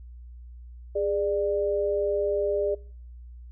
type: tone pair together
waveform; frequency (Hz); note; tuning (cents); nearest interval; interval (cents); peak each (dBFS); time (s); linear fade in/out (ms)
sine; 410 / 592.9; G#4 / D5; -22 / +16; tritone; 638; -26; 0.95-2.75; 10
effects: noise-tail reverb RT60 0.5 s tail -23 dB re dry + added 60 Hz sine -41 dBFS peak until 3.51 s